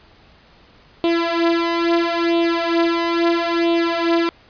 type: tone with flanger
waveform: sawtooth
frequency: 337.5 Hz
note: E4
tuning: 41 cents sharp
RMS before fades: -18 dBFS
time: 1.04-4.29 s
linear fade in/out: 0 ms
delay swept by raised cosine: 0.29 to 3.99 ms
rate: 0.75 Hz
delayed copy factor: +0.8
effects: pink hiss -50 dBFS RMS until 4.49 s + resampled to 11025 Hz